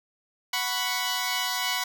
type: chord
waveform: 10% pulse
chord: F# suspended fourth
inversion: none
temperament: equal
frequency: 740 / 987.8 / 1108.7 Hz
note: F#5 / B5 / C#6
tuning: 0 / 0 / 0 cents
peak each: -23 / -20 / -24 dBFS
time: 0.53-1.84 s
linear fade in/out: 5 ms
effects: none